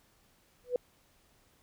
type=tone with exponential growth; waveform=sine; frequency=493.9 Hz; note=B4; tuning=in tune; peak=-22 dBFS; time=0.64-0.76 s; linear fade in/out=2 ms; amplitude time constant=24 ms; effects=pink hiss -67 dBFS RMS until 1.62 s